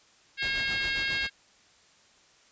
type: harmonic tone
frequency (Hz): 541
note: C#5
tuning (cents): -42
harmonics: 3 / 4 / 5 / 6 / 7 / 8 / 9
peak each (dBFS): -31 / -33 / -35 / -37 / -38 / -39 / -40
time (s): 0.37-1.3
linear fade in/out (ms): 50
type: noise with tremolo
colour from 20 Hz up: pink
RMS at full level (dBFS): -39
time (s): 0.42-1.27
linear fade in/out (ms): 5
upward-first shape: sine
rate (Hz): 7.4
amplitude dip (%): 60
effects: white hiss -60 dBFS RMS until 2.51 s + resampled to 16000 Hz